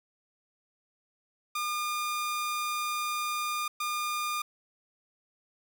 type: tone bursts at uneven times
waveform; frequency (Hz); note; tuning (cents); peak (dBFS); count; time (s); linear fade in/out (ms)
sawtooth; 1210; D#6; -49; -26; 2; 1.55-3.68 / 3.8-4.42; 5
effects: none